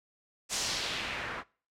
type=noise with low-pass filter sweep; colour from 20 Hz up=white; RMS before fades=-35 dBFS; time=0.49-1.44 s; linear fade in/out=50 ms; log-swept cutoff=7600 to 1400 Hz; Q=1.6; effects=noise-tail reverb RT60 0.4 s tail -23 dB re dry